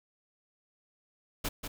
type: noise with echo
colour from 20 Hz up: pink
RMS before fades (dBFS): -32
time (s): 1.44-1.49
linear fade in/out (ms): 10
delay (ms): 190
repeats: 1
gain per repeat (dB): -6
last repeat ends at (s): 1.68
effects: none